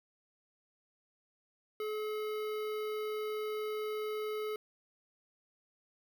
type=tone with notch filter; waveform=square; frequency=427.7 Hz; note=A4; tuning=49 cents flat; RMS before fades=-37 dBFS; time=1.8-4.56 s; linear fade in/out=2 ms; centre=7300 Hz; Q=0.63; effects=13-bit